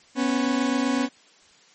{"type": "tone pair together", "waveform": "40% pulse", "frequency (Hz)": [246.9, 274.8], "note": ["B3", "C#4"], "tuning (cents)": [0, -15], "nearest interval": "major second", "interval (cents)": 185, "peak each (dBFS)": -23, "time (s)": [0.15, 1.09], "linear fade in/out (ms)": 50, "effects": ["white hiss -55 dBFS RMS until 1.74 s", "MP3 32 kbps"]}